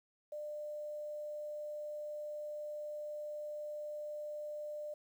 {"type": "tone with quantisation", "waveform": "sine", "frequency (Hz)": 598, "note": "D5", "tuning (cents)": 31, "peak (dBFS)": -40, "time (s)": [0.32, 4.94], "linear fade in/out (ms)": 5, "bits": 11, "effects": []}